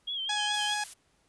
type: tone with vibrato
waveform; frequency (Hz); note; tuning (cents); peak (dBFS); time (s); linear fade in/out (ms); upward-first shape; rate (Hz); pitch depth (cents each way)
sine; 3236; G#7; -46; -31; 0.07-0.75; 10; sine; 4.8; 79
type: harmonic tone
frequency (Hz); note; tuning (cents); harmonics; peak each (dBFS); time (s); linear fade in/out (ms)
836; G#5; +11; 1 / 2 / 3 / 4 / 5 / 6 / 7 / 8 / 9 / 10; -33 / -34 / -40 / -41 / -45 / -40 / -45 / -43 / -53 / -42; 0.29-0.84; 5
type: noise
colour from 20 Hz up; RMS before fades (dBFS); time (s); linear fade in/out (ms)
blue; -42; 0.53-0.94; 10
effects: pink hiss -69 dBFS RMS until 1.28 s + resampled to 24000 Hz